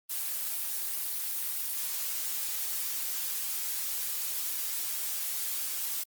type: noise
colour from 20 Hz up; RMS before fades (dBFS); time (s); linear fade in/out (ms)
blue; -33; 0.09-6.04; 20
effects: Opus 24 kbps